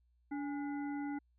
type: harmonic tone with a mistuned harmonic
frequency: 288.4 Hz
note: D4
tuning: 31 cents flat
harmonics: 1 / 3 / 5 / 7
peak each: -37 / -46 / -52 / -54 dBFS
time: 0.31-1.19 s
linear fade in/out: 10 ms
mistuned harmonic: 3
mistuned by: -83 cents
effects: added 60 Hz sine -69 dBFS peak until 1.38 s